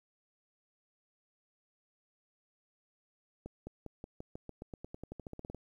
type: accelerating click train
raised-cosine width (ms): 2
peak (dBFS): -30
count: 20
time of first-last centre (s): 3.46-5.547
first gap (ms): 210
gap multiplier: 0.92
effects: 11-bit